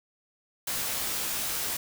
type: noise with comb filter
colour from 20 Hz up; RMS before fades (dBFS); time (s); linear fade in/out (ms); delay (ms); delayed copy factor
white; -31; 0.67-1.77; 5; 17; -0.55
effects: none